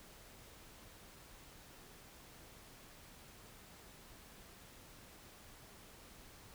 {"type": "silence", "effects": ["pink hiss -58 dBFS RMS until 6.54 s"]}